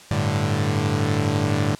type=chord; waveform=sawtooth; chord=G suspended second; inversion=none; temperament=equal; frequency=98 / 110 / 146.83 Hz; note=G2 / A2 / D3; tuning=0 / 0 / 0 cents; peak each=-20 dBFS; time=0.11-1.75 s; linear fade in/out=0 ms; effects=white hiss -45 dBFS RMS until 1.79 s + low-pass 8000 Hz 12 dB/octave

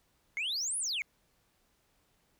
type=exponential two-way sweep; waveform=sine; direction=up then down; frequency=2099 to 10680 to 2099 Hz; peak=-29 dBFS; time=0.37-1.02 s; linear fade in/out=0 ms; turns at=0.78 s; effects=tanh soft clip ceiling -30 dBFS + pink hiss -72 dBFS RMS until 2.39 s

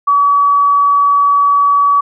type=tone; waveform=sine; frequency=1139 Hz; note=C#6; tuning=47 cents sharp; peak=-7 dBFS; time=0.07-2.01 s; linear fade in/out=10 ms; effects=none

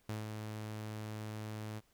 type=tone with ADSR envelope; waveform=sawtooth; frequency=107.7 Hz; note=A2; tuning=37 cents flat; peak=-33 dBFS; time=0.09-1.81 s; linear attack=4 ms; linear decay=160 ms; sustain=-4 dB; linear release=33 ms; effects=pink hiss -72 dBFS RMS until 1.93 s

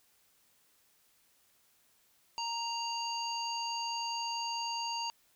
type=harmonic tone; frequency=932.3 Hz; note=A#5; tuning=in tune; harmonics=1 / 3 / 5 / 7; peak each=-36 / -41 / -39 / -46 dBFS; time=2.38-5.1 s; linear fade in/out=0 ms; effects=white hiss -69 dBFS RMS until 5.35 s

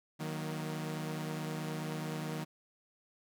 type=chord; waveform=sawtooth; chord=D# minor; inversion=none; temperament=equal with one note detuned; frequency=155.56 / 185 / 235.8 Hz; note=D#3 / F#3 / A#3; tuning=0 / 0 / +20 cents; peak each=-34 / -40 / -40 dBFS; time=0.19-2.45 s; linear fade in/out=20 ms; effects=none

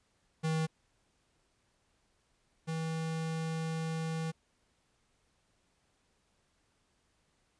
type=tone pair in turn; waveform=square; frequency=159.4 / 161.44 Hz; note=D#3 / E3; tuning=+42 / -36 cents; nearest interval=unison; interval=22 cents; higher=second; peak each=-30 / -34 dBFS; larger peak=first; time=0.43-0.67 / 2.67-4.32 s; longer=second; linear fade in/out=20 ms; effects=pink hiss -74 dBFS RMS until 7.59 s + resampled to 22050 Hz

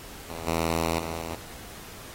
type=tone with level steps; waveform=5% pulse; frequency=82.4 Hz; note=E2; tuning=in tune; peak=-26 / -13 / -22 dBFS; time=0.29-1.35 s; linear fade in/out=5 ms; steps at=0.47 / 0.99 s; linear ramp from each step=5 ms; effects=pink hiss -44 dBFS RMS until 2.14 s + AAC 48 kbps

